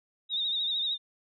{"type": "tone with vibrato", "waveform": "sine", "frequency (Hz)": 3717, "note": "A#7", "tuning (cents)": -6, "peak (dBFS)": -27, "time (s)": [0.29, 0.98], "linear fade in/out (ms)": 50, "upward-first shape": "sine", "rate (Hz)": 13, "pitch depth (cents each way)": 59, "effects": []}